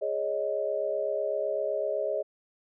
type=chord; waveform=sine; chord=Ab suspended fourth; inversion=none; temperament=equal; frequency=415.3 / 554.4 / 622.3 Hz; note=Ab4 / Db5 / Eb5; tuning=0 / 0 / 0 cents; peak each=-33 / -31 / -30 dBFS; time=0.01-2.23 s; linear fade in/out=20 ms; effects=none